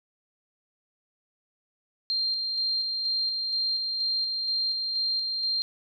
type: tone with tremolo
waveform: sine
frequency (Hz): 4182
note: C8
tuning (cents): -2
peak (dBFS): -24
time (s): 2.1-5.62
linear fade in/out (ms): 0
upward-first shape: square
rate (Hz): 2.1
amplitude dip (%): 30
effects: none